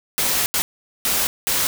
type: noise bursts at uneven times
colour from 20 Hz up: white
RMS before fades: -20 dBFS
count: 4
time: 0.18-0.46 / 0.54-0.62 / 1.05-1.27 / 1.47-1.67 s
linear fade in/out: 0 ms
effects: none